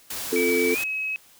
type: noise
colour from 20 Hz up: white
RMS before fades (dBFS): -32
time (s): 0.1-0.84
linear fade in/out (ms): 5
type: chord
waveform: sine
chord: F major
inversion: second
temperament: equal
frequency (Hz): 261.6 / 349.2 / 440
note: C4 / F4 / A4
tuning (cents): 0 / 0 / 0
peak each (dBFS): -27 / -26 / -22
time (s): 0.32-0.75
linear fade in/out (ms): 10
type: tone with pitch glide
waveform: sine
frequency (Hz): 2293 to 2559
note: D7 to D#7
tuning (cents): -42 to +48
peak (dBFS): -25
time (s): 0.36-1.16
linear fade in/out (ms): 0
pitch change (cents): +190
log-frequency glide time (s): 0.72-0.8
effects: white hiss -54 dBFS RMS until 1.39 s